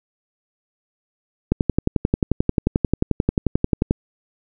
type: click train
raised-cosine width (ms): 3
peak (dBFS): -3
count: 28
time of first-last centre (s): 1.52-3.909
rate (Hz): 11.3
effects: none